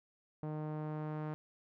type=tone with low-pass filter sweep; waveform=sawtooth; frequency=153.2 Hz; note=D#3; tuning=27 cents flat; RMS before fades=-40 dBFS; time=0.43-1.34 s; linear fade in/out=0 ms; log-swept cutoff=810 to 1300 Hz; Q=1; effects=none